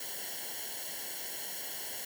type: noise with comb filter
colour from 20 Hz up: white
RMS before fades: -40 dBFS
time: 0-2.05 s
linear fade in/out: 5 ms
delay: 0.81 ms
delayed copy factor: -0.8
effects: none